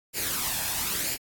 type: noise with flanger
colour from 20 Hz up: white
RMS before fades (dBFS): -29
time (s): 0.13-1.18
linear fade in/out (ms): 50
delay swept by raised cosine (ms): 0.41 to 1.2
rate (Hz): 1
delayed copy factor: +0.55
effects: AAC 64 kbps